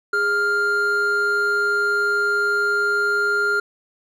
triangle tone pair together, 411.3 / 1399.9 Hz, G#4 / F6, -17 / +4 cents, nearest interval octave + major sixth, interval 2121 cents, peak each -23 / -16 dBFS, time 0.13-3.6 s, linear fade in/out 5 ms, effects none

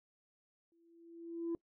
sine tone with exponential growth, 335.7 Hz, E4, 32 cents sharp, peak -31 dBFS, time 0.72-1.55 s, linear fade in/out 1 ms, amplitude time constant 180 ms, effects noise-tail reverb RT60 0.1 s tail -24 dB re dry + tanh soft clip ceiling -32 dBFS

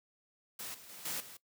white noise with level steps, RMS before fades -43 / -54 / -50 / -38 / -51 dBFS, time 0.59-1.37 s, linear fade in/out 5 ms, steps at 0.74 / 0.89 / 1.05 / 1.2 s, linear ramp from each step 5 ms, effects noise-tail reverb RT60 0.1 s tail -19 dB re dry + high-pass 100 Hz 12 dB/octave

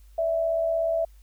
sine tone pair together, 582.6 / 659.3 Hz, D5 / E5, -14 / 0 cents, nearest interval major second, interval 214 cents, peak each -33 / -22 dBFS, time 0.18-1.05 s, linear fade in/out 5 ms, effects added 50 Hz sine -48 dBFS peak until 1.22 s + white hiss -65 dBFS RMS until 1.22 s

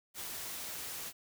white noise, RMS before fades -42 dBFS, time 0.14-1.13 s, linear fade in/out 50 ms, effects none

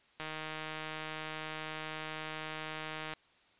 click train, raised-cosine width 0.3 ms, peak -24 dBFS, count 459, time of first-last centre 0.2-3.136 s, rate 156 Hz, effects white hiss -66 dBFS RMS until 3.59 s + resampled to 8000 Hz

